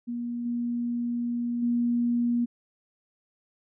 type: tone with level steps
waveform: sine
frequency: 238.8 Hz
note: A#3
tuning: 42 cents sharp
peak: -29 / -26 / -22 dBFS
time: 0.07-2.46 s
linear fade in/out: 20 ms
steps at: 0.45 / 1.62 s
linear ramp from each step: 10 ms
effects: none